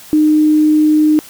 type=tone; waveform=sine; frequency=305.9 Hz; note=D#4; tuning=29 cents flat; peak=-7 dBFS; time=0.13-1.19 s; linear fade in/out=0 ms; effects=white hiss -37 dBFS RMS until 1.29 s